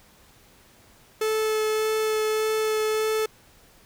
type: tone with vibrato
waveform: 45% pulse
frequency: 434.4 Hz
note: A4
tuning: 22 cents flat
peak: -22 dBFS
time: 1.21-3.26 s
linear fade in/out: 5 ms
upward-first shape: sine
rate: 1.7 Hz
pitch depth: 8 cents each way
effects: pink hiss -55 dBFS RMS until 3.85 s